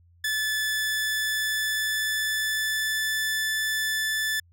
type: tone with pitch glide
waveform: sawtooth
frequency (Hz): 1737 to 1750.1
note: A6 to A6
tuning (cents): -23 to -10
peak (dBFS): -21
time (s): 0.24-4.4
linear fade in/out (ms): 5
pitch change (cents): +13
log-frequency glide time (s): 0.55-3.15
effects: added 86 Hz sine -55 dBFS peak until 4.52 s